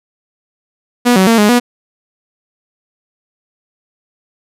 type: tone with pitch steps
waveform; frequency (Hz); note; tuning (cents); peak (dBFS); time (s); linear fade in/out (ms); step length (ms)
sawtooth; 243.5 / 188.6 / 228.8 / 208.3 / 243; B3 / F#3 / A#3 / G#3 / B3; -24 / +33 / -32 / +5 / -28; -3; 1.05-1.6; 20; 110
effects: resampled to 32000 Hz

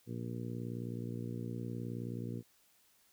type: harmonic tone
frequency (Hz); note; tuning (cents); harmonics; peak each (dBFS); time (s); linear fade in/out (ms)
59.2; A#1; +27; 2 / 3 / 4 / 5 / 6 / 7 / 8; -41 / -45 / -44 / -49 / -49 / -53 / -52; 0.06-2.43; 50
effects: white hiss -69 dBFS RMS until 3.12 s

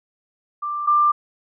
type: tone pair in turn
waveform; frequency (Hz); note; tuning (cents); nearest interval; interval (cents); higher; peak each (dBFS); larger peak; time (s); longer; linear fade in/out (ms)
sine; 1182 / 1187.5; D6 / D6; +11 / +19; unison; 8; second; -23 / -13; second; 0.62-0.87 / 0.87-1.12; neither; 10
effects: none

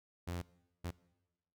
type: tone bursts at uneven times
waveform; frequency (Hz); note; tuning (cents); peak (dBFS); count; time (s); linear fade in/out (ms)
sawtooth; 87.4; F2; +2; -34; 2; 0.27-0.42 / 0.84-0.91; 10
effects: noise-tail reverb RT60 1.0 s tail -21 dB re dry

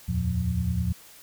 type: tone cluster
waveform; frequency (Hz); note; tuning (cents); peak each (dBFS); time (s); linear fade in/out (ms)
sine; 76.7 / 86.5 / 116.5 / 177.1; D#2 / F2 / A#2 / F3; -24 / -16 / -1 / +24; -29; 0.08-0.93; 10
effects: white hiss -50 dBFS RMS until 1.22 s

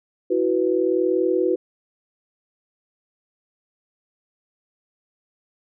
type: chord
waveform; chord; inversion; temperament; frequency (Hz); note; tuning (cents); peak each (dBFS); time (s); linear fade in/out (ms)
sine; E suspended second; none; equal; 329.6 / 370 / 493.9; E4 / F#4 / B4; 0 / 0 / 0; -23 / -20 / -23; 0.3-1.56; 10
effects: none

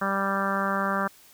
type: harmonic tone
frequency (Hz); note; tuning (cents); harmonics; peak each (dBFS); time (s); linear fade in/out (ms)
196.1; G3; +1; 1 / 2 / 3 / 4 / 5 / 6 / 7 / 8 / 9; -30 / -37 / -32 / -35 / -34 / -29 / -32 / -32 / -39; 0.01-1.08; 10
effects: white hiss -54 dBFS RMS until 1.33 s

